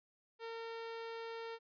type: tone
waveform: sawtooth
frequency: 456.7 Hz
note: A#4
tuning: 36 cents flat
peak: -39 dBFS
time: 0.39-1.59 s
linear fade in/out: 50 ms
effects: resampled to 11025 Hz